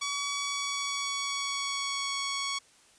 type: tone with pitch glide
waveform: 10% pulse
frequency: 1134 to 1113.9 Hz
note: C#6 to C#6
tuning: +39 to +8 cents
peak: -22 dBFS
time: 0.01-2.59 s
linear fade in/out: 10 ms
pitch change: -31 cents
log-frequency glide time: 0.31-2.17 s
effects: white hiss -60 dBFS RMS until 2.98 s + resampled to 22050 Hz